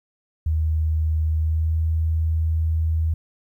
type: tone with pitch glide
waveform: sine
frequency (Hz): 78.7 to 80.21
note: D#2 to E2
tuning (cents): +20 to -47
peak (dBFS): -18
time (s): 0.46-3.14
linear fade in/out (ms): 5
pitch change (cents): +33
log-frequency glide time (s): 1.39-1.75
effects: 10-bit